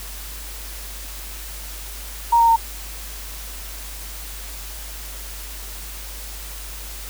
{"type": "tone with pitch steps", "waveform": "sine", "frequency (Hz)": [935, 924.3, 913.6], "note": ["A#5", "A#5", "A#5"], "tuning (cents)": [5, -15, -35], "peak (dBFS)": -11, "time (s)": [2.32, 2.563], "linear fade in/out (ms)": 10, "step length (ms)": 81, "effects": ["added 50 Hz sine -34 dBFS peak until 7.09 s", "white hiss -36 dBFS RMS until 7.09 s"]}